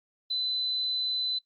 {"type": "tone", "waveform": "sine", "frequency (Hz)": 4018, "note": "B7", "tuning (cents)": 29, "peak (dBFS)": -27, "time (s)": [0.3, 1.39], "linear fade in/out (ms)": 10, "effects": ["noise-tail reverb RT60 0.1 s tail -19 dB re dry", "Opus 48 kbps"]}